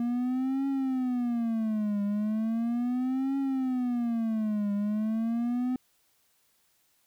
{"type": "tone with vibrato", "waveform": "triangle", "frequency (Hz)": 235.8, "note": "A#3", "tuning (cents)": 20, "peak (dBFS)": -24, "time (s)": [0, 5.76], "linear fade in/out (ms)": 2, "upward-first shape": "triangle", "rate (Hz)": 0.37, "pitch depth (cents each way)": 270, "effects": ["white hiss -69 dBFS RMS until 7.06 s"]}